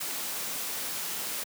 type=noise; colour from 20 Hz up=white; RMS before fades=-34 dBFS; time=0-1.44 s; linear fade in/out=10 ms; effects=high-pass 150 Hz 12 dB/octave